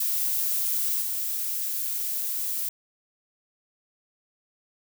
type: noise with level steps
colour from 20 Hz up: violet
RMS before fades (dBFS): -26 / -29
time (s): 0-2.69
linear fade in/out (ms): 5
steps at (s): 1.01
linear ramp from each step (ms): 10
effects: none